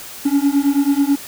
triangle beating tone pair, 277.2 / 286.4 Hz, C#4 / D4, 0 / -43 cents, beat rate 9.2 Hz, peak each -14 dBFS, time 0.25-1.16 s, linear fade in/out 10 ms, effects white hiss -34 dBFS RMS until 1.27 s

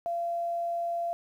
sine tone, 685 Hz, F5, 34 cents flat, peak -28 dBFS, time 0.06-1.13 s, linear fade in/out 0 ms, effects 10-bit

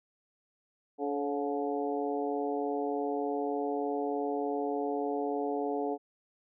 harmonic tone with a mistuned harmonic, 143.3 Hz, D3, 42 cents flat, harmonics 2 / 3 / 4 / 5 / 6, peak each -35 / -33 / -40 / -36 / -42 dBFS, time 0.98-5.98 s, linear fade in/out 50 ms, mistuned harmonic 4, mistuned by -72 cents, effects none

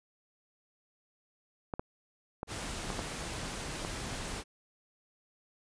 clicks, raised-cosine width 1 ms, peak -21 dBFS, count 6, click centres 1.738 / 1.795 / 2.431 / 2.903 / 2.992 / 3.849 s
pink noise, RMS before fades -39 dBFS, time 2.47-4.44 s, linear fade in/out 50 ms
effects resampled to 22050 Hz

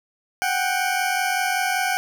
20% pulse tone pair together, 738.8 / 784 Hz, F#5 / G5, -3 / 0 cents, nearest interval minor second, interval 103 cents, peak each -18 / -19 dBFS, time 0.42-1.97 s, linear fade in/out 0 ms, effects none

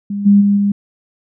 sine tone with level steps, 202 Hz, G#3, 48 cents flat, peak -18 / -5 / -9 / -11 dBFS, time 0.1-0.72 s, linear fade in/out 5 ms, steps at 0.25 / 0.4 / 0.56 s, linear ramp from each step 20 ms, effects none

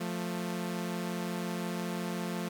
sawtooth tone pair together, 175.57 / 221.2 Hz, F3 / A3, +9 / +9 cents, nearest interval major third, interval 400 cents, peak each -31 / -33 dBFS, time 0-2.49 s, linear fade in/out 10 ms, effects 10-bit

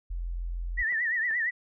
sine tone, 43.04 Hz, F1, 25 cents flat, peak -30 dBFS, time 0.1-0.83 s, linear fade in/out 10 ms
sine tone with vibrato, 1864.7 Hz, A#6, in tune, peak -25 dBFS, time 0.77-1.51 s, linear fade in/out 20 ms, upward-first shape triangle, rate 8.7 Hz, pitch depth 130 cents each way
clicks, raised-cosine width 0.5 ms, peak -33 dBFS, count 2, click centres 0.924 / 1.309 s
effects none

